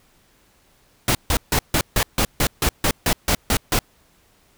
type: noise bursts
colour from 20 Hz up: pink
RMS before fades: -18 dBFS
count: 13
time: 1.08-3.79 s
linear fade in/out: 2 ms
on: 70 ms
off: 150 ms
effects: pink hiss -58 dBFS RMS until 4.57 s